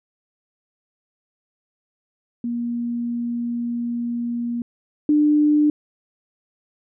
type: tone pair in turn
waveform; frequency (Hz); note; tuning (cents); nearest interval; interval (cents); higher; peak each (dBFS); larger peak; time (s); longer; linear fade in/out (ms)
sine; 237.5 / 298.5; A#3 / D4; +33 / +28; major third; 395; second; -22 / -13; second; 2.44-4.62 / 5.09-5.7; first; 2
effects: none